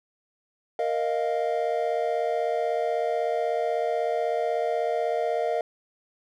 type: chord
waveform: triangle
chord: Bb suspended fourth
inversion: none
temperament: equal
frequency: 466.2 / 622.3 / 698.5 Hz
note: Bb4 / Eb5 / F5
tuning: 0 / 0 / 0 cents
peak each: -26 dBFS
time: 0.79-5.61 s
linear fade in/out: 2 ms
effects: none